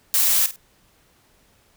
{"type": "noise with echo", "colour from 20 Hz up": "blue", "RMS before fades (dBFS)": -18, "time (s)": [0.14, 0.46], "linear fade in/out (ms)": 0, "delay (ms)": 50, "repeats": 2, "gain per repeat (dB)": -13, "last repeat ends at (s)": 0.56, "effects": ["pink hiss -59 dBFS RMS until 1.76 s"]}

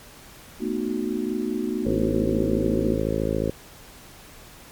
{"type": "chord", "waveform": "sine", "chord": "B dominant seventh", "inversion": "third", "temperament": "just", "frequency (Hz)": [222.2, 246.9, 308.7, 370.4], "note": ["A3", "B3", "D#4", "F#4"], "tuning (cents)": [17, 0, -14, 2], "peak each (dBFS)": -29, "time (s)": [0.59, 2.99], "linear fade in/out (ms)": 50}
{"type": "harmonic tone", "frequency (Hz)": 54.1, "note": "A1", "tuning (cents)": -29, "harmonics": [1, 2, 3, 4, 5, 6, 7, 8, 9, 10], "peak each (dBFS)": [-31, -31, -31, -31, -31, -31, -31, -31, -31, -31], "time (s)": [1.85, 3.51], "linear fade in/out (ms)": 10}
{"effects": ["pink hiss -46 dBFS RMS until 4.71 s", "MP3 96 kbps"]}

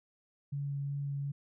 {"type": "tone with vibrato", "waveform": "sine", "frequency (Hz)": 141.1, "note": "C#3", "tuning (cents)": 31, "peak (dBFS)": -33, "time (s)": [0.52, 1.32], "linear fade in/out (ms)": 10, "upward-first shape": "sine", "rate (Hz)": 2.7, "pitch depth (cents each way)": 9, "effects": []}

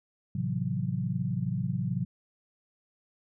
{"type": "chord", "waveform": "sine", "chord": "F# half-diminished seventh", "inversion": "first", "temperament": "just", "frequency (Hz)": [111, 133.2, 166.5, 185], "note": ["A2", "C3", "E3", "F#3"], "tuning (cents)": [16, 31, 18, 0], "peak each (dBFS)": [-34, -32, -34, -33], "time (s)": [0.35, 2.05], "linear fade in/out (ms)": 5, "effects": []}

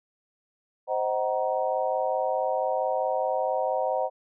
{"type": "chord", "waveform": "sine", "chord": "C half-diminished seventh", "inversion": "none", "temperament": "just", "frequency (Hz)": [523.3, 627.9, 753.5, 941.9], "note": ["C5", "Eb5", "Gb5", "Bb5"], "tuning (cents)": [0, 16, 31, 18], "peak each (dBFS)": [-28, -29, -29, -32], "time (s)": [0.87, 4.1], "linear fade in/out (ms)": 50, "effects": []}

